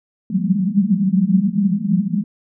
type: band-pass noise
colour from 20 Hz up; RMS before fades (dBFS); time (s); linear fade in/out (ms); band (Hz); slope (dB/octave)
pink; -17; 0.3-2.24; 2; 180 to 210; 96
effects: none